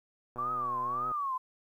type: click train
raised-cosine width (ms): 1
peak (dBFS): -31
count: 94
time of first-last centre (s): 0.36-1.116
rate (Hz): 123
type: tone with vibrato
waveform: sine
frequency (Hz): 1141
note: C#6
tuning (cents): +50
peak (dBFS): -30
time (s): 0.38-1.38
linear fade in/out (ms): 10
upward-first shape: triangle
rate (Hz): 1.8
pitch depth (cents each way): 200
effects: 11-bit